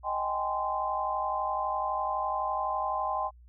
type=chord; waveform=sine; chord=Ab major seventh; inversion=second; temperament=just; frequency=623 / 778.7 / 830.6 / 1038.3 Hz; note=Eb5 / G5 / Ab5 / C6; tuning=+2 / -12 / 0 / -14 cents; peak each=-36 / -33 / -35 / -31 dBFS; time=0.03-3.31 s; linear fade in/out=50 ms; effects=added 60 Hz sine -51 dBFS peak until 3.48 s